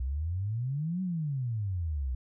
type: exponential two-way sweep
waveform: sine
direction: up then down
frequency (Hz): 61.1 to 190.4 to 61.1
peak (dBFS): -29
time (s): 0-2.15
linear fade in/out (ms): 5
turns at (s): 1.02
effects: none